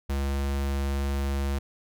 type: tone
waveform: square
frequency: 69.3 Hz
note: C#2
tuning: in tune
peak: -26 dBFS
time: 0.09-1.59 s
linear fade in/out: 10 ms
effects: none